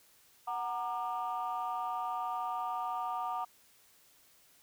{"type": "chord", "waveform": "sine", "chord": "Gb augmented", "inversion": "none", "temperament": "equal with one note detuned", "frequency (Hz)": [740, 932.3, 1198.6], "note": ["Gb5", "Bb5", "D6"], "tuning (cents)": [0, 0, 35], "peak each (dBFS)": [-36, -37, -37], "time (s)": [0.47, 3.45], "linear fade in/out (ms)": 10, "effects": ["tanh soft clip ceiling -27 dBFS", "white hiss -64 dBFS RMS until 4.62 s"]}